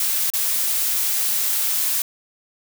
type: noise with dropouts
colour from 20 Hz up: blue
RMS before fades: -21 dBFS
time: 0-2.02 s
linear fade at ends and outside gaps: 2 ms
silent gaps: 0.302-0.336 s
effects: none